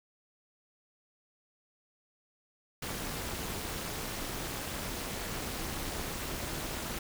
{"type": "noise with amplitude modulation", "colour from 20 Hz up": "pink", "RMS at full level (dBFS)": -34, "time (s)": [2.82, 6.99], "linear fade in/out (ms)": 5, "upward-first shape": "sine", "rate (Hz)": 297, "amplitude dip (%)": 80, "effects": []}